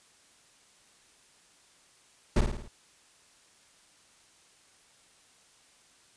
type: noise with echo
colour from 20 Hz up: brown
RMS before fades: -21 dBFS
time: 2.36-2.41 s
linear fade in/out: 5 ms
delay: 54 ms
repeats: 5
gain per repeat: -5 dB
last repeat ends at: 2.68 s
effects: white hiss -61 dBFS RMS until 6.16 s + resampled to 22050 Hz